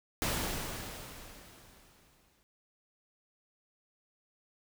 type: noise with exponential decay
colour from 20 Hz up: pink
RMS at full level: -31 dBFS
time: 0.22-2.43 s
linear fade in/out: 0 ms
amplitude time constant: 480 ms
effects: none